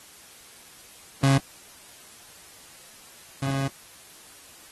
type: tone pair in turn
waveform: 30% pulse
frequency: 136.5 / 136.5 Hz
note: C#3 / C#3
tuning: -26 / -26 cents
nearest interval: unison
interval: 0 cents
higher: neither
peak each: -14 / -22 dBFS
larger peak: first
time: 1.23-1.38 / 3.42-3.68 s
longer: second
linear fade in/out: 5 ms
effects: white hiss -49 dBFS RMS until 4.71 s + AAC 32 kbps